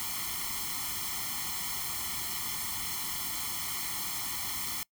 white noise with comb filter, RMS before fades -35 dBFS, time 0-4.83 s, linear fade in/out 0 ms, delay 0.94 ms, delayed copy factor +0.95, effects noise-tail reverb RT60 0.1 s tail -24 dB re dry

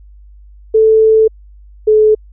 sine tone pair in turn, 439.7 / 430.2 Hz, A4 / A4, -1 / -39 cents, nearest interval unison, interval 38 cents, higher first, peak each -5 dBFS, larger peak neither, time 0.74-1.28 / 1.87-2.15 s, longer first, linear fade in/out 10 ms, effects added 50 Hz sine -36 dBFS peak until 2.32 s

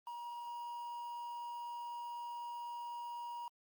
triangle tone with quantisation, 952 Hz, A#5, 36 cents sharp, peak -40 dBFS, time 0.07-3.48 s, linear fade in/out 2 ms, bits 10, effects Opus 24 kbps

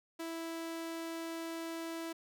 sawtooth tone, 329.6 Hz, E4, in tune, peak -35 dBFS, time 0.19-2.13 s, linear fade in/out 10 ms, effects none

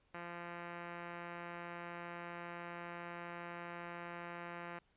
5% pulse tone, 172.6 Hz, F3, 20 cents flat, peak -33 dBFS, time 0.14-4.79 s, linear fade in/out 5 ms, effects pink hiss -75 dBFS RMS until 4.96 s + resampled to 8000 Hz

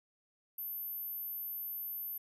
sine tone, 13080 Hz, G#9, 28 cents flat, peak -38 dBFS, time 0.58-2.18 s, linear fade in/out 5 ms, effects none

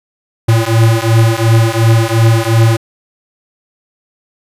square beating tone pair, 112.1 / 114.9 Hz, A2 / A#2, +33 / -25 cents, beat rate 2.8 Hz, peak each -11 dBFS, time 0.48-2.77 s, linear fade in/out 10 ms, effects resampled to 32000 Hz

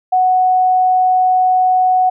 sine tone, 740 Hz, F#5, in tune, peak -9 dBFS, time 0.12-2.1 s, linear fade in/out 10 ms, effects none

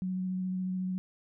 sine tone with vibrato, 185.2 Hz, F#3, 2 cents sharp, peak -30 dBFS, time 0.02-0.98 s, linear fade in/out 0 ms, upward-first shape square, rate 14 Hz, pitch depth 10 cents each way, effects none

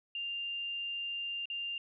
sine tone with dropouts, 2794 Hz, F7, in tune, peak -35 dBFS, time 0.15-1.78 s, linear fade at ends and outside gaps 2 ms, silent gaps 1.456-1.5 s, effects none

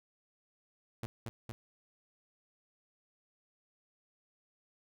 sawtooth tone with echo, 116.1 Hz, A#2, 7 cents flat, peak -33 dBFS, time 1.03-1.06 s, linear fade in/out 0 ms, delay 230 ms, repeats 2, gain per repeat -2 dB, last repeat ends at 1.52 s, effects none

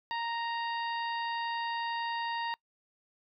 harmonic tone, 931 Hz, A#5, 2 cents flat, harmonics 1 / 2 / 3 / 4 / 5, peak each -33 / -39 / -43 / -45 / -47 dBFS, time 0.11-2.54 s, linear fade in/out 0 ms, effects noise-tail reverb RT60 0.1 s tail -25 dB re dry

